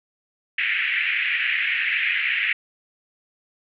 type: band-pass noise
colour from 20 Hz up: pink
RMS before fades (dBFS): -23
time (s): 0.58-2.53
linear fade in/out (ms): 5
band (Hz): 1800 to 2700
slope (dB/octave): 48
effects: none